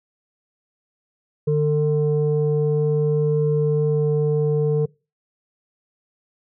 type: tone pair together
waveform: sine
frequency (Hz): 150 / 449.5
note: D3 / A4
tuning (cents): +37 / +37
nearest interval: octave + perfect fifth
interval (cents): 1900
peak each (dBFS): -18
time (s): 1.47-4.86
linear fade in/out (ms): 10
effects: noise-tail reverb RT60 0.3 s tail -24 dB re dry + tanh soft clip ceiling -11 dBFS